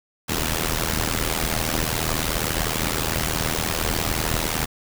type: noise with amplitude modulation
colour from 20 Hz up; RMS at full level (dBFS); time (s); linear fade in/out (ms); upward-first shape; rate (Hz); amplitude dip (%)
pink; -20; 0.28-4.66; 20; sine; 79.6; 90
effects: none